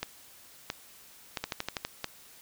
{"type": "two click trains", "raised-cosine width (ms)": 0.2, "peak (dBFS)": [-14, -14], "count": [6, 4], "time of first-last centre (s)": [[1.44, 1.85], [0.03, 2.043]], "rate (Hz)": [12.2, 1.49], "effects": ["white hiss -54 dBFS RMS until 2.41 s"]}